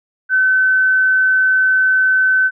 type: tone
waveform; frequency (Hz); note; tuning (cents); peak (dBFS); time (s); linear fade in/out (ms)
sine; 1523; F#6; +50; -10; 0.29-2.51; 50
effects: none